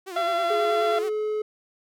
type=tone with vibrato; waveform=sawtooth; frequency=364.6 Hz; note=F#4; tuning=25 cents flat; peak=-30 dBFS; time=0.06-1.1 s; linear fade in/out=20 ms; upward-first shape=sine; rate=9.3 Hz; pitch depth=110 cents each way
type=harmonic tone; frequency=681 Hz; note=F5; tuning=44 cents flat; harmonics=1 / 2 / 3 / 4 / 5 / 6 / 7; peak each=-23 / -28 / -38 / -43 / -37 / -47 / -49 dBFS; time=0.16-0.99 s; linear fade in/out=5 ms
type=tone with pitch glide; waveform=triangle; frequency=420 to 427.1 Hz; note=G#4 to G#4; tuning=+19 to +48 cents; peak=-22 dBFS; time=0.5-1.42 s; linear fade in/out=5 ms; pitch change=+29 cents; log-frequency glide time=0.63-0.79 s
effects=none